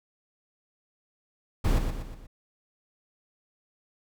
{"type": "noise with echo", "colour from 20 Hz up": "brown", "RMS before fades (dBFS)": -22, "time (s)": [1.64, 1.79], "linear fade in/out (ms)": 10, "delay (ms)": 120, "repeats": 4, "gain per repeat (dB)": -6, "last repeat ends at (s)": 2.27, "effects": []}